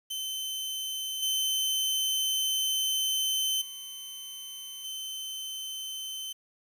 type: tone with level steps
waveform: sawtooth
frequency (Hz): 3072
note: G7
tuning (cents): -36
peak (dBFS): -29 / -23 / -36 / -32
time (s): 0.1-6.33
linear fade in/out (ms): 10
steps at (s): 1.22 / 3.61 / 4.84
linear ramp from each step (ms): 10
effects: 9-bit